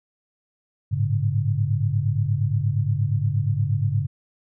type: tone cluster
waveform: sine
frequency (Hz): 101.7 / 110.2 / 141.4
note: G#2 / A2 / C#3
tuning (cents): -36 / +3 / +35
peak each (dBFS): -23 / -24 / -24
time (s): 0.91-4.07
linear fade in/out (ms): 20
effects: none